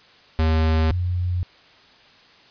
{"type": "tone pair in turn", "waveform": ["square", "sine"], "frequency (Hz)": [79.6, 89.35], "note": ["D#2", "F2"], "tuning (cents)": [40, 40], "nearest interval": "major second", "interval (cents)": 200, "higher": "second", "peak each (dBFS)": [-17, -20], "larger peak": "first", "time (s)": [[0.39, 0.91], [0.91, 1.43]], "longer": "neither", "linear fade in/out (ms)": 0, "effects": ["white hiss -51 dBFS RMS until 2.5 s", "resampled to 11025 Hz"]}